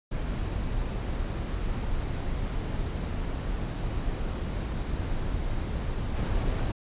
brown noise with level steps, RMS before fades -30 / -27 dBFS, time 0.11-6.72 s, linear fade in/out 10 ms, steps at 6.15 s, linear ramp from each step 20 ms, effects resampled to 8000 Hz

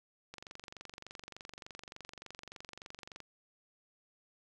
click train, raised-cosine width 0.2 ms, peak -29 dBFS, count 68, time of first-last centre 0.34-3.203 s, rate 23.4 Hz, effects none

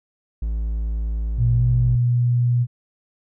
triangle tone, 55 Hz, A1, in tune, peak -19 dBFS, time 0.42-1.96 s, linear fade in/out 5 ms
sine tone with pitch glide, 117.8 to 121.53 Hz, A#2 to B2, +19 to -27 cents, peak -15 dBFS, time 1.37-2.67 s, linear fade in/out 50 ms, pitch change +54 cents, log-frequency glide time 1.58-1.63 s
effects none

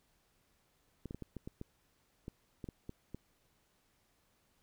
clicks, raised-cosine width 3 ms, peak -30 dBFS, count 12, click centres 1.057 / 1.109 / 1.146 / 1.223 / 1.367 / 1.475 / 1.614 / 2.281 / 2.642 / 2.688 / 2.894 / 3.146 s, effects pink hiss -74 dBFS RMS until 4.62 s

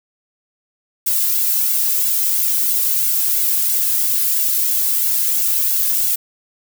violet noise with flanger, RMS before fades -17 dBFS, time 1.06-6.16 s, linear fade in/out 10 ms, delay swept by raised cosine 1.6 to 2.15 ms, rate 3 Hz, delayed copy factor -0.95, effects none

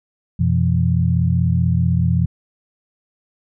sine tone cluster, 88.8 / 124.8 / 169.6 Hz, F2 / B2 / E3, +29 / +19 / +50 cents, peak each -18 dBFS, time 0.39-2.26 s, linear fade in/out 10 ms, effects none

